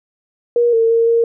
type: tone with pitch steps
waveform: sine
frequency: 476 / 454.6 / 459.7 / 463.4 Hz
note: A#4 / A#4 / A#4 / A#4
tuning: +36 / -43 / -24 / -10 cents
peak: -10 dBFS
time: 0.56-1.24 s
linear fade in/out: 2 ms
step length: 170 ms
effects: none